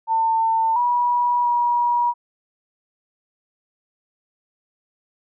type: tone with pitch steps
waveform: sine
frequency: 899 / 969 / 960 Hz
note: A5 / B5 / B5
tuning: +37 / -33 / -49 cents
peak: -16 dBFS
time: 0.07-2.14 s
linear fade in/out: 50 ms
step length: 690 ms
effects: none